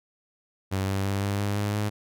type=tone with pitch steps; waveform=sawtooth; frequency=96.1 / 97.44 / 98.8 / 100.18 / 101.58 / 103 / 104.44 Hz; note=G2 / G2 / G2 / G2 / G#2 / G#2 / G#2; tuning=-34 / -10 / +14 / +38 / -38 / -14 / +10 cents; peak=-21 dBFS; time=0.71-1.9 s; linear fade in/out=20 ms; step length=170 ms; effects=none